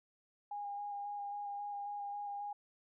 sine tone with vibrato, 815 Hz, G#5, 33 cents flat, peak -39 dBFS, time 0.51-2.53 s, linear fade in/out 5 ms, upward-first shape square, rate 3.7 Hz, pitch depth 12 cents each way, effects none

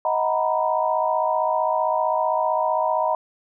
sine chord, B major seventh, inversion first, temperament equal with one note detuned, 629.8 / 740 / 932.3 / 987.8 Hz, D#5 / F#5 / A#5 / B5, +21 / 0 / 0 / 0 cents, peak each -23 / -26 / -24 / -25 dBFS, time 0.05-3.15 s, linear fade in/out 2 ms, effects none

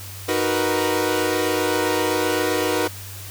sawtooth chord, B major seventh, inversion first, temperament equal, 311.1 / 370 / 466.2 / 493.9 Hz, D#4 / F#4 / A#4 / B4, 0 / 0 / 0 / 0 cents, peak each -21 dBFS, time 0.28-2.88 s, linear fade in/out 10 ms, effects added 97 Hz sine -36 dBFS peak until 3.3 s + white hiss -38 dBFS RMS until 3.3 s

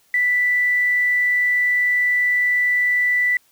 sine tone with quantisation, 1975.5 Hz, B6, in tune, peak -15 dBFS, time 0.14-3.37 s, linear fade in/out 2 ms, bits 7, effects white hiss -59 dBFS RMS until 3.51 s

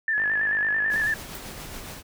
sine tone with vibrato, 1740 Hz, A6, 20 cents flat, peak -21 dBFS, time 0.08-1.14 s, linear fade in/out 2 ms, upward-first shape square, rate 9.1 Hz, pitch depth 42 cents each way
click train, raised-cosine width 0.5 ms, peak -22 dBFS, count 45, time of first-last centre 0.18-1.038 s, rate 51.3 Hz
pink noise with tremolo, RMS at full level -37 dBFS, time 0.89-2.03 s, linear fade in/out 50 ms, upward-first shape sine, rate 7.2 Hz, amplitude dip 30%
violet noise with exponential decay, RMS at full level -35 dBFS, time 1.35-1.43 s, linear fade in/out 0 ms, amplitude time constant 16 ms
effects none

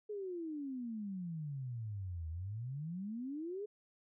sine exponential two-way sweep, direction down then up, 428.9 to 78.3 to 428.9 Hz, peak -39 dBFS, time 0.09-3.66 s, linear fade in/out 10 ms, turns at 2.29 s, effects none

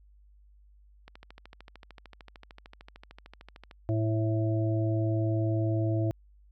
click train, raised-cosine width 0.3 ms, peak -31 dBFS, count 36, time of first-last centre 1.08-3.712 s, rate 13.3 Hz
harmonic tone, 110 Hz, A2, in tune, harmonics 1 / 3 / 5 / 6, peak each -26 / -31 / -40 / -36 dBFS, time 3.89-6.11 s, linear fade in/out 0 ms
effects added 50 Hz sine -55 dBFS peak until 6.51 s

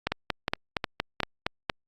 two click trains, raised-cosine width 0.3 ms, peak -9 / -10 dBFS, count 8 / 4, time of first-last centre 0.07-1.698 / 0.12-1.203 s, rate 4.3 / 2.77 Hz, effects Opus 48 kbps

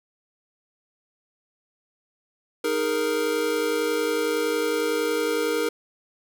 square chord, D# suspended fourth, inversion none, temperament equal, 311.1 / 415.3 / 466.2 Hz, D#4 / G#4 / A#4, 0 / 0 / 0 cents, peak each -30 / -29 / -25 dBFS, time 2.64-5.69 s, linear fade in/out 5 ms, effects none

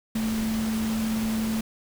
sine tone in noise, 220.9 Hz, A3, 7 cents sharp, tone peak -24 dBFS, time 0.15-1.61 s, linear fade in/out 5 ms, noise pink, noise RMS -35 dBFS, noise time 0.15-1.61 s, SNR +8 dB, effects none

